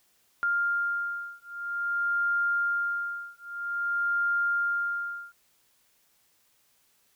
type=beating tone pair; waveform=sine; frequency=1400 / 1400.51 Hz; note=F6 / F6; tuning=+4 / +4 cents; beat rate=0.51 Hz; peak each=-29 dBFS; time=0.43-5.32 s; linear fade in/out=0 ms; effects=white hiss -67 dBFS RMS until 7.15 s